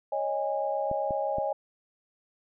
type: chord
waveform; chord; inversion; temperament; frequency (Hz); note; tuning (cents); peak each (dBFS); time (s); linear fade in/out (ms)
sine; C# suspended second; none; equal with one note detuned; 554.4 / 622.3 / 819.2; C#5 / D#5 / G#5; 0 / 0 / -24; -31; 0.12-1.53; 5
type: clicks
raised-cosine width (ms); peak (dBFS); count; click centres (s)
3; -24; 3; 0.914 / 1.108 / 1.384
effects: none